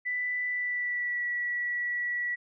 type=tone with pitch glide; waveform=sine; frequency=1985 to 1941.9 Hz; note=B6 to B6; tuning=+8 to -30 cents; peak=-28 dBFS; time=0.05-2.36 s; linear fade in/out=20 ms; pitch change=-38 cents; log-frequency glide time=0.47-1.25 s; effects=none